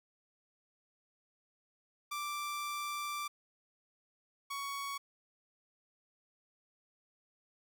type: tone pair in turn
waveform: sawtooth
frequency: 1174.7 / 1117.1 Hz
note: D6 / C#6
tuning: 0 / +13 cents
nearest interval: minor second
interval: 87 cents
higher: first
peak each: -33 / -34 dBFS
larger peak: first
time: 2.11-3.28 / 4.5-4.98 s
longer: first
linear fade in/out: 10 ms
effects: none